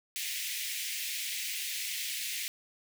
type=high-pass noise; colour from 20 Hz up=pink; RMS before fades=-36 dBFS; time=0.16-2.48 s; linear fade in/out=0 ms; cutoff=2000 Hz; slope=48 dB/octave; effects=none